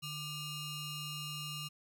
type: ring-modulated tone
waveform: sawtooth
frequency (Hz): 1341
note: E6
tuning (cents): +29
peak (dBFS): -33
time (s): 0.02-1.69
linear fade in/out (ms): 20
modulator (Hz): 1490
effects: none